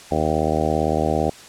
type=harmonic tone; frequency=77.78 Hz; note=D#2; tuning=in tune; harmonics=1 / 2 / 3 / 4 / 5 / 6 / 7 / 8 / 9 / 10; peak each=-27 / -27 / -27 / -27 / -27 / -27 / -27 / -27 / -27 / -27 dBFS; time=0.11-1.3 s; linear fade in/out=5 ms; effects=white hiss -42 dBFS RMS until 1.48 s + low-pass 8000 Hz 12 dB/octave